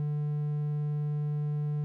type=tone; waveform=triangle; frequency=148.4 Hz; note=D3; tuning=18 cents sharp; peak=-26 dBFS; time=0-1.84 s; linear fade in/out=0 ms; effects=none